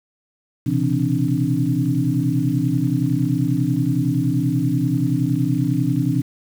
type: tone cluster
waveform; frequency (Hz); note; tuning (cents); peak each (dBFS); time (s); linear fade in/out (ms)
sine; 124.5 / 135 / 166.8 / 264.2 / 295.6; B2 / C#3 / E3 / C4 / D4; +14 / -45 / +21 / +17 / +11; -23; 0.66-6.22; 10
effects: 7-bit